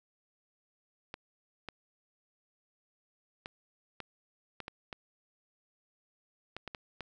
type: clicks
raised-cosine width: 0.3 ms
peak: -24 dBFS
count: 11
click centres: 1.141 / 1.687 / 3.459 / 4.003 / 4.603 / 4.681 / 4.928 / 6.566 / 6.677 / 6.748 / 7.007 s
effects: none